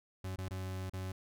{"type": "tone with dropouts", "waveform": "40% pulse", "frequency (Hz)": 93.8, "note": "F#2", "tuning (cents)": 24, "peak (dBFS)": -37, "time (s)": [0.24, 1.12], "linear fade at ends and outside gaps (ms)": 5, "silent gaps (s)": [[0.36, 0.383], [0.485, 0.508], [0.897, 0.934]], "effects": []}